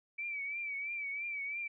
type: tone with vibrato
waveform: sine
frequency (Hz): 2303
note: D7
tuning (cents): -34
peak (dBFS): -36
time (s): 0.18-1.68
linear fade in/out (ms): 10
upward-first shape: triangle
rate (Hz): 3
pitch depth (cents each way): 77
effects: none